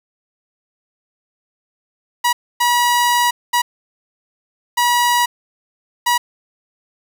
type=tone bursts at uneven times; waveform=sawtooth; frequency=966 Hz; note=B5; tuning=39 cents flat; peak=-9 dBFS; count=5; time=2.24-2.33 / 2.6-3.31 / 3.53-3.62 / 4.77-5.26 / 6.06-6.18 s; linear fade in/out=10 ms; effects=7-bit